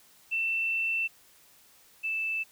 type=tone pair in turn; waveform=sine; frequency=2678 / 2641 Hz; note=E7 / E7; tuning=+27 / +3 cents; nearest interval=unison; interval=24 cents; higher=first; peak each=-26 / -28 dBFS; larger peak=first; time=0.31-1.08 / 2.03-2.44 s; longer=first; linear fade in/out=20 ms; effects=white hiss -59 dBFS RMS until 2.51 s